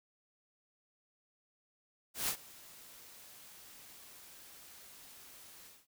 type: noise with ADSR envelope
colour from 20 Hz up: white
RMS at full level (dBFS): -33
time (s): 2.14-5.87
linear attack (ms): 140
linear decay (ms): 82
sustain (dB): -22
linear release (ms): 210
effects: none